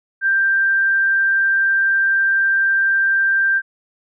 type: tone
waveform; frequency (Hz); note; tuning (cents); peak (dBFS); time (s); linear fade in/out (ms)
sine; 1578; G6; +11; -13; 0.21-3.62; 50
effects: none